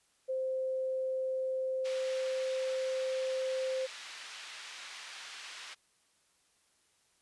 sine tone, 522 Hz, C5, 4 cents flat, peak -31 dBFS, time 0.28-3.87 s, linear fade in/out 20 ms
pink band-pass noise, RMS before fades -47 dBFS, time 1.84-5.75 s, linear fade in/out 20 ms, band 1700 to 5200 Hz, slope 12 dB/octave
effects white hiss -71 dBFS RMS until 7.21 s + resampled to 24000 Hz

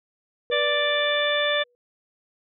sine tone with exponential decay, 486 Hz, B4, 28 cents flat, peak -24 dBFS, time 0.5-1.75 s, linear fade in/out 0 ms, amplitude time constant 270 ms
harmonic tone, 587.3 Hz, D5, in tune, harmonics 1 / 2 / 3 / 4 / 5 / 6, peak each -24 / -31 / -26 / -31 / -35 / -26 dBFS, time 0.51-1.64 s, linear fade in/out 20 ms
effects none

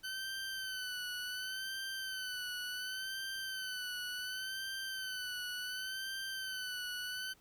20% pulse tone with vibrato, 1520 Hz, F#6, 46 cents sharp, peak -34 dBFS, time 0.03-7.34 s, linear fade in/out 20 ms, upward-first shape sine, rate 0.69 Hz, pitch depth 53 cents each way, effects pink hiss -67 dBFS RMS until 7.4 s

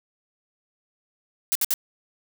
blue noise bursts, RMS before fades -22 dBFS, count 3, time 1.52-1.739 s, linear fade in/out 0 ms, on 33 ms, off 60 ms, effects none

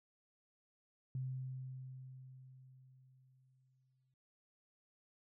sine tone with exponential decay, 130 Hz, C3, 11 cents flat, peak -37 dBFS, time 1.15-4.14 s, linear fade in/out 2 ms, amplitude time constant 650 ms, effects none

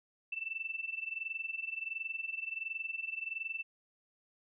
sine tone with amplitude modulation, 2661 Hz, E7, 16 cents sharp, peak -33 dBFS, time 0.32-3.63 s, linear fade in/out 5 ms, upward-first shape sine, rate 21.4 Hz, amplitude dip 85%, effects none

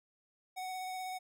square tone with vibrato, 744 Hz, F#5, 9 cents sharp, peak -39 dBFS, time 0.56-1.19 s, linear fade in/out 20 ms, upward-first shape sine, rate 16 Hz, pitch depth 13 cents each way, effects none

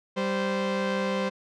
sawtooth tone pair together, 195.25 / 520 Hz, G3 / C5, -7 / -11 cents, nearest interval octave + perfect fourth, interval 1696 cents, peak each -24 dBFS, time 0.16-1.3 s, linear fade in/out 20 ms, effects low-pass 4000 Hz 12 dB/octave

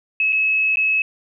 sine tone with dropouts, 2580 Hz, E7, 38 cents flat, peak -15 dBFS, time 0.2-1.02 s, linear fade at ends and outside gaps 2 ms, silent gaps 0.324-0.328 / 0.758-0.77 s, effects none

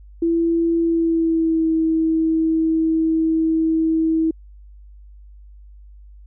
sine tone with pitch glide, 334 to 322.1 Hz, E4 to E4, +23 to -40 cents, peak -15 dBFS, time 0.22-4.31 s, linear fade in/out 5 ms, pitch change -63 cents, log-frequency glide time 0.8-1.69 s, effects added 50 Hz sine -40 dBFS peak until 6.26 s

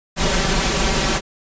pink noise with comb filter, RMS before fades -18 dBFS, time 0.16-1.21 s, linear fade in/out 50 ms, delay 5.2 ms, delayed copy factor +0.7, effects resampled to 16000 Hz

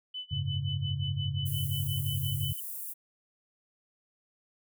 sine tone with tremolo, 3002 Hz, F#7, 24 cents sharp, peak -34 dBFS, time 0.14-2.6 s, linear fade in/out 5 ms, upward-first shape sine, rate 5.7 Hz, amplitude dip 95%
sine chord, F# suspended second, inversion none, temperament equal, 92.5 / 103.83 / 138.59 Hz, F#2 / G#2 / C#3, 0 / 0 / 0 cents, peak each -35 / -35 / -32 dBFS, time 0.31-2.53 s, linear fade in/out 10 ms
white high-pass noise, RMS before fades -39 dBFS, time 1.45-2.94 s, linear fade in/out 20 ms, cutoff 10000 Hz, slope 24 dB/octave
effects none

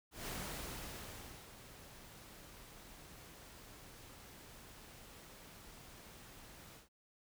pink noise with ADSR envelope, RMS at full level -43 dBFS, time 0.11-6.89 s, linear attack 160 ms, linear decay 1200 ms, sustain -13 dB, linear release 130 ms, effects none

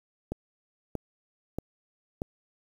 click train, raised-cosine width 2 ms, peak -18 dBFS, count 4, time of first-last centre 0.32-2.219 s, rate 1.58 Hz, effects 8-bit

